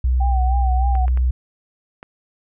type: tone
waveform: sine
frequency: 62.8 Hz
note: B1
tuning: 30 cents sharp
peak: -14 dBFS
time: 0.04-1.31 s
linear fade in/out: 5 ms
type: tone with vibrato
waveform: sine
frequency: 770 Hz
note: G5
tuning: 31 cents flat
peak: -23 dBFS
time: 0.2-1.06 s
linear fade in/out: 10 ms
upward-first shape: sine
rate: 3.3 Hz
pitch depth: 70 cents each way
type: clicks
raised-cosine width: 0.5 ms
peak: -21 dBFS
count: 4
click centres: 0.953 / 1.081 / 1.174 / 2.029 s
effects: none